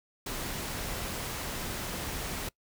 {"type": "noise", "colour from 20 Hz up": "pink", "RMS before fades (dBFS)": -36, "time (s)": [0.26, 2.49], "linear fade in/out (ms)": 5, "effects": ["noise-tail reverb RT60 0.1 s tail -23 dB re dry"]}